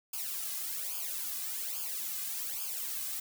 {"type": "noise with flanger", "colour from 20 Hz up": "blue", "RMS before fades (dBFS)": -37, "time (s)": [0.13, 3.2], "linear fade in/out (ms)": 5, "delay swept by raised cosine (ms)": [0.51, 2.21], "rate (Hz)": 1.2, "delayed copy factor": -1, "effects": []}